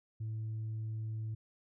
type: tone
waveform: sine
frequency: 110 Hz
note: A2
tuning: in tune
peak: -34 dBFS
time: 0.2-1.35 s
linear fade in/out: 10 ms
effects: tanh soft clip ceiling -34 dBFS